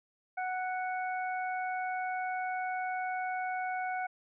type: harmonic tone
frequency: 740 Hz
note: F#5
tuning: in tune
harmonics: 1 / 2 / 3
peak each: -33 / -39 / -43 dBFS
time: 0.37-4.07 s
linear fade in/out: 10 ms
effects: none